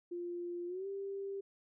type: tone with pitch glide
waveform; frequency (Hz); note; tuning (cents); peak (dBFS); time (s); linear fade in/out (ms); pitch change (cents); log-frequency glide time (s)
sine; 349.2 to 394.2; F4 to G4; 0 to +10; -38; 0.11-1.41; 10; +210; 0.67-0.87
effects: none